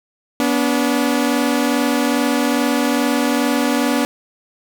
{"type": "tone pair together", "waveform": "sawtooth", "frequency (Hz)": [244.4, 286.8], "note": ["B3", "D4"], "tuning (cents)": [-18, -41], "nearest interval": "minor third", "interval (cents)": 277, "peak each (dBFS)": -14, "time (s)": [0.4, 4.05], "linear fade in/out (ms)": 0, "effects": []}